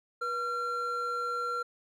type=tone pair together; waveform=triangle; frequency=484.8 / 1370 Hz; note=B4 / F6; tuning=-32 / -34 cents; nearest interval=octave + tritone; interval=1798 cents; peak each=-36 / -29 dBFS; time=0.21-1.63 s; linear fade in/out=10 ms; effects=none